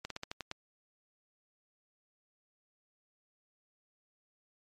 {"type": "slowing click train", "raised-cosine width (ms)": 0.2, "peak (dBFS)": -21, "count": 7, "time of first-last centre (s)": [0.05, 0.514], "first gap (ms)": 53, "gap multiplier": 1.15, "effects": ["MP3 64 kbps"]}